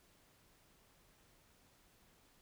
silence, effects pink hiss -69 dBFS RMS until 2.41 s

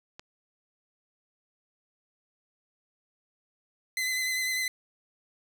click, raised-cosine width 0.2 ms, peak -25 dBFS, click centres 0.195 s
sawtooth tone with vibrato, 2032 Hz, B6, 49 cents sharp, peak -24 dBFS, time 3.97-4.68 s, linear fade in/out 2 ms, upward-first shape sine, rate 10 Hz, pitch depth 26 cents each way
effects none

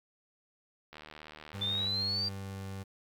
click train, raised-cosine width 0.3 ms, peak -31 dBFS, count 73, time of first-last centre 0.93-1.87 s, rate 76.6 Hz
30% pulse tone with pitch glide, 99 to 96.96 Hz, G2 to G2, +18 to -18 cents, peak -36 dBFS, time 1.53-2.84 s, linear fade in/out 20 ms, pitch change -36 cents, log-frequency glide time 1.66-2.64 s
sine exponential sweep, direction up, 3520 to 4737 Hz, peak -30 dBFS, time 1.61-2.29 s, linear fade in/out 10 ms
effects 10-bit

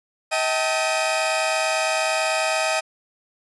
sawtooth tone cluster, 637 / 776 / 887 / 2499 Hz, D#5 / G5 / A5 / D#7, +41 / -18 / +14 / +7 cents, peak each -19 / -23 / -26 / -23 dBFS, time 0.31-2.81 s, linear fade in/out 20 ms, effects resampled to 24000 Hz

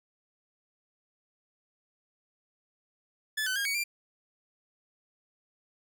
sawtooth tone with pitch steps, 1732 / 1516 / 1622 / 2246 / 2374 Hz, A6 / F#6 / G#6 / C#7 / D7, -28 / +42 / -41 / +22 / +18 cents, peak -25 dBFS, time 3.37-3.84 s, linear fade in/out 10 ms, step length 94 ms, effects none

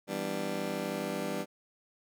20% pulse chord, E minor seventh, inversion none, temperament just, 164.81 / 197.78 / 247.2 / 296.7 Hz, E3 / G3 / B3 / D4, 0 / +16 / +2 / +18 cents, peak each -36 / -32 / -35 / -34 dBFS, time 0.07-1.46 s, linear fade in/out 50 ms, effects none

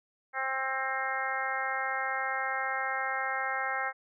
harmonic tone, 265.1 Hz, C4, 23 cents sharp, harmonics 2 / 3 / 4 / 5 / 6 / 7 / 8, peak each -41 / -35 / -40 / -36 / -36 / -37 / -38 dBFS, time 0.33-3.93 s, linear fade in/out 50 ms, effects none

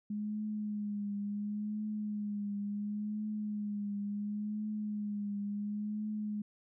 sine tone with vibrato, 207.9 Hz, G#3, 2 cents sharp, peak -34 dBFS, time 0.1-6.42 s, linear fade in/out 5 ms, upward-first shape triangle, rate 0.71 Hz, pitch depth 47 cents each way, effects none

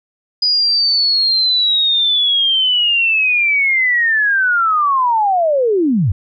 sine linear sweep, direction down, 4951 to 78.9 Hz, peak -11 dBFS, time 0.42-6.12 s, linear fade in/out 5 ms, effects none

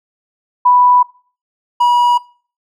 sine / triangle tone pair in turn, 987.8 / 968 Hz, B5 / B5, 0 / -35 cents, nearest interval unison, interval 35 cents, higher first, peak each -6 dBFS, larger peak neither, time 0.65-1.03 / 1.8-2.18 s, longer neither, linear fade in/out 10 ms, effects noise-tail reverb RT60 0.4 s tail -21 dB re dry

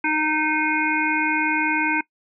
harmonic tone, 308.4 Hz, D#4, 15 cents flat, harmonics 1 / 3 / 5 / 7 / 8, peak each -25 / -25 / -25 / -25 / -25 dBFS, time 0.04-2.01 s, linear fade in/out 5 ms, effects noise-tail reverb RT60 0.1 s tail -22 dB re dry

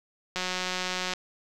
click train, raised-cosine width 0.2 ms, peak -13 dBFS, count 143, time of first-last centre 0.36-1.136 s, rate 183 Hz, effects none

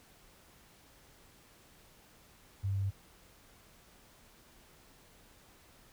sine tone, 98 Hz, G2, in tune, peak -30 dBFS, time 2.63-2.91 s, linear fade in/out 20 ms, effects pink hiss -61 dBFS RMS until 5.92 s

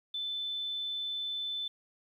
sine tone, 3520 Hz, A7, in tune, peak -33 dBFS, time 0.14-1.68 s, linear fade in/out 5 ms, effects 11-bit

